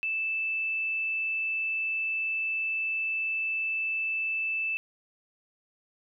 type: tone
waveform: sine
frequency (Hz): 2637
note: E7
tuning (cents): 0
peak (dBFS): -27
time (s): 0.03-4.77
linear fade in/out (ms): 0
effects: none